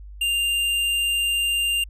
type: tone with hard clipping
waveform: triangle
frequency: 2794 Hz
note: F7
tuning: in tune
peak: -21 dBFS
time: 0.21-1.84 s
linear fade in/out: 5 ms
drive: 18 dB
effects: added 50 Hz sine -37 dBFS peak until 1.89 s + resampled to 32000 Hz